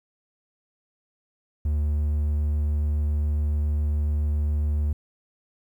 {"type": "tone", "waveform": "triangle", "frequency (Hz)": 74.4, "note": "D2", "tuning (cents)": 23, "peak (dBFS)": -19, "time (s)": [1.65, 4.93], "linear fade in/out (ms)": 5, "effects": ["10-bit"]}